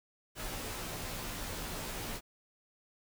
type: noise with comb filter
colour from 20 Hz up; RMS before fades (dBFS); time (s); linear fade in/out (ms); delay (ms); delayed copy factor
pink; -40; 0.35-2.21; 50; 15; -0.9
effects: none